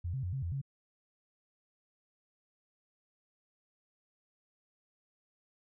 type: tone with pitch steps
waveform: sine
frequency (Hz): 86.9 / 132.7 / 90.4 / 134.2 / 85.8 / 137.2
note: F2 / C3 / F#2 / C3 / F2 / C#3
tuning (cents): -8 / +25 / -40 / +44 / -30 / -17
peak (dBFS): -33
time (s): 0.04-0.616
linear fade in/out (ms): 10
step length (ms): 96
effects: none